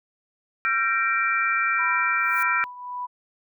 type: chord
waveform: sine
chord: G minor seventh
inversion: third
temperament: equal with one note detuned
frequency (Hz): 1361.1 / 1568 / 1864.7 / 2349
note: F6 / G6 / Bb6 / D7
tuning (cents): -45 / 0 / 0 / 0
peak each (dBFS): -23 / -28 / -29 / -25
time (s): 0.65-2.64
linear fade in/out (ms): 0
type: tone with tremolo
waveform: sine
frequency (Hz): 987.8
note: B5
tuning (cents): 0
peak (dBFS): -27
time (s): 1.78-3.07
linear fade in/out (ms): 20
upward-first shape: triangle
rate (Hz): 1.8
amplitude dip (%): 75
type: noise with exponential growth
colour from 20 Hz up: violet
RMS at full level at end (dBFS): -34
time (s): 2.13-2.43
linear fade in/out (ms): 5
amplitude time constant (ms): 65
effects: none